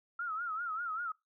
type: tone with vibrato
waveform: sine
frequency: 1346 Hz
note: E6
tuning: 36 cents sharp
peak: -34 dBFS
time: 0.19-1.12 s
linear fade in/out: 5 ms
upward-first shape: sine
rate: 5.1 Hz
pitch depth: 120 cents each way
effects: noise-tail reverb RT60 0.2 s tail -24 dB re dry